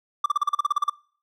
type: tone bursts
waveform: triangle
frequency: 1174.7 Hz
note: D6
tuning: in tune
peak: -15 dBFS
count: 12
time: 0.24-0.898 s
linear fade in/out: 5 ms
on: 20 ms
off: 38 ms
effects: noise-tail reverb RT60 0.5 s tail -24 dB re dry